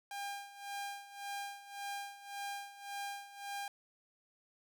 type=tone with tremolo; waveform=sawtooth; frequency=803 Hz; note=G5; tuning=41 cents sharp; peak=-35 dBFS; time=0.11-3.68 s; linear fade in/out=2 ms; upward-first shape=sine; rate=1.8 Hz; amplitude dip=80%; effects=none